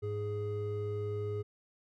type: tone pair together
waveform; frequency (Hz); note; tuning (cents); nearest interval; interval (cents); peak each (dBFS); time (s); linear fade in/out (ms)
triangle; 104.22 / 416.9; G#2 / G#4; +7 / +7; 2 octaves; 2400; -34 / -34; 0.02-1.43; 20
effects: none